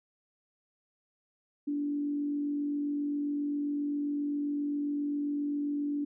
sine tone with frequency modulation, 289.9 Hz, D4, 22 cents flat, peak -29 dBFS, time 1.67-6.05 s, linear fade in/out 10 ms, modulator 47.5 Hz, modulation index 0.22, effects none

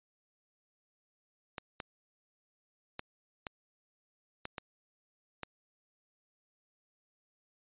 clicks, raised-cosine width 0.3 ms, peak -22 dBFS, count 7, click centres 1.582 / 1.802 / 2.994 / 3.468 / 4.454 / 4.582 / 5.433 s, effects resampled to 8000 Hz

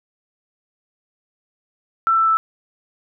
sine tone with pitch steps, 1336 / 1327.5 / 1319.1 Hz, E6 / E6 / E6, +23 / +12 / +1 cents, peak -13 dBFS, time 2.07-2.37 s, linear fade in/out 0 ms, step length 100 ms, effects none

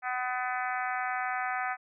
harmonic tone, 251.3 Hz, B3, 30 cents sharp, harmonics 3 / 4 / 5 / 6 / 7 / 8 / 9 / 10, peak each -33 / -43 / -36 / -37 / -39 / -40 / -43 / -49 dBFS, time 0.02-1.77 s, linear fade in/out 50 ms, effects none

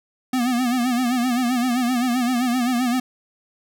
square tone with vibrato, 246.9 Hz, B3, in tune, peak -19 dBFS, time 0.33-3 s, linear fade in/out 5 ms, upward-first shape sine, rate 7.7 Hz, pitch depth 86 cents each way, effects none

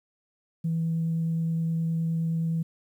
sine tone with vibrato, 164 Hz, E3, 9 cents flat, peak -23 dBFS, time 0.64-2.63 s, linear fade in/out 10 ms, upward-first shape triangle, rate 9.6 Hz, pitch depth 8 cents each way, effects tanh soft clip ceiling -20 dBFS + 10-bit

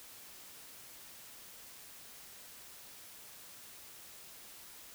silence, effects white hiss -53 dBFS RMS until 4.94 s

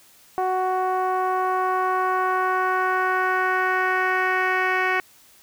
10% pulse tone with low-pass filter sweep, 371.6 Hz, F#4, 7 cents sharp, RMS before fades -22 dBFS, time 0.38-5 s, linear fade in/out 0 ms, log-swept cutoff 810 to 2200 Hz, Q 2, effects white hiss -53 dBFS RMS until 5.42 s

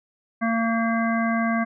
harmonic tone, 228.1 Hz, A#3, 37 cents flat, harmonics 1 / 3 / 5 / 7 / 9, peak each -22 / -27 / -29 / -30 / -32 dBFS, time 0.41-1.65 s, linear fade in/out 20 ms, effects none

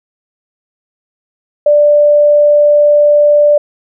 sine tone, 589 Hz, D5, 5 cents sharp, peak -4 dBFS, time 1.66-3.58 s, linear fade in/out 5 ms, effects none

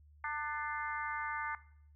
harmonic tone with a mistuned harmonic, 299 Hz, D4, 31 cents sharp, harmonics 3 / 4 / 5 / 6 / 7, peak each -40 / -41 / -42 / -43 / -43 dBFS, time 0.24-1.55 s, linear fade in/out 2 ms, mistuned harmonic 6, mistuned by -35 cents, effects noise-tail reverb RT60 0.6 s tail -18 dB re dry + added 74 Hz sine -58 dBFS peak until 1.95 s

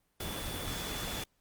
sine tone in noise, 3455 Hz, A7, 32 cents flat, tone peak -44 dBFS, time 0.2-1.24 s, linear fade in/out 5 ms, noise pink, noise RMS -38 dBFS, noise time 0.2-1.24 s, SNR -9 dB, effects pink hiss -75 dBFS RMS until 1.4 s + Opus 32 kbps

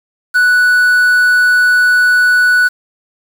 triangle tone with quantisation, 1480 Hz, F#6, in tune, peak -5 dBFS, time 0.34-2.69 s, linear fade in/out 20 ms, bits 5, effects none

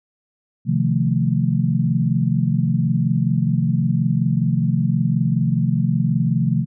sine chord, F dominant seventh, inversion second, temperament equal with one note detuned, 130.36 / 155.56 / 174.61 / 220 Hz, C3 / Eb3 / F3 / A3, -6 / 0 / 0 / 0 cents, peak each -20 / -21 / -21 / -23 dBFS, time 0.65-6.66 s, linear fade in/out 50 ms, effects none

